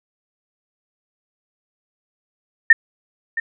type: tone with echo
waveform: sine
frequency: 1812 Hz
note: A#6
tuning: 50 cents flat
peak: -4 dBFS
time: 2.7-2.73 s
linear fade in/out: 5 ms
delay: 670 ms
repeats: 1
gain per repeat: -15 dB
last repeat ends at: 3.4 s
effects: none